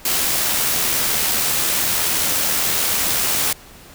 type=noise with amplitude modulation; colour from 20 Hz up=white; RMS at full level=-18 dBFS; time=0.05-3.53 s; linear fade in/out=5 ms; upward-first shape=sine; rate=78.9 Hz; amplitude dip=25%; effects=pink hiss -43 dBFS RMS until 3.94 s